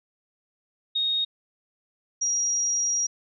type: tone pair in turn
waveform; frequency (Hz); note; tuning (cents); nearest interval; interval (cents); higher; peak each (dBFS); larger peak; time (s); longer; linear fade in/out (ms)
sine; 3729 / 5710; A#7 / F8; 0 / +37; perfect fifth; 737; second; -22; neither; 0.95-1.25 / 2.21-3.07; second; 10
effects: none